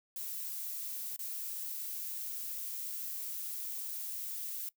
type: noise with dropouts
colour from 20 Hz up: violet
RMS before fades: -40 dBFS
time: 0.16-4.69 s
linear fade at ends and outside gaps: 2 ms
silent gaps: 1.163-1.191 s
effects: noise-tail reverb RT60 0.1 s tail -20 dB re dry